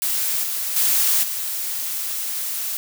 blue noise with level steps, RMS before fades -22 / -25 / -18 / -26 dBFS, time 0.02-2.77 s, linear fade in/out 0 ms, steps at 0.43 / 0.76 / 1.23 s, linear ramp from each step 5 ms, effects none

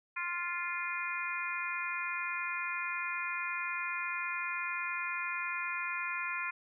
harmonic tone, 349.2 Hz, F4, in tune, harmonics 3 / 4 / 5 / 6 / 7, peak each -40 / -40 / -42 / -41 / -38 dBFS, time 0.16-6.51 s, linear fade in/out 10 ms, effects none

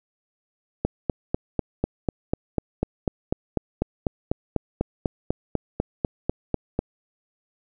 click train, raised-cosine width 2 ms, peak -8 dBFS, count 25, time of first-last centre 0.85-6.791 s, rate 4.04 Hz, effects none

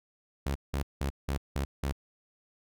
sawtooth tone bursts, 69.3 Hz, C#2, in tune, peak -25 dBFS, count 6, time 0.46-1.924 s, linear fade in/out 5 ms, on 94 ms, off 180 ms, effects none

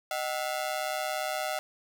sawtooth ring-modulated tone, 688 Hz, F5, 26 cents flat, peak -23 dBFS, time 0.11-1.59 s, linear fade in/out 0 ms, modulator 68.7 Hz, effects 10-bit

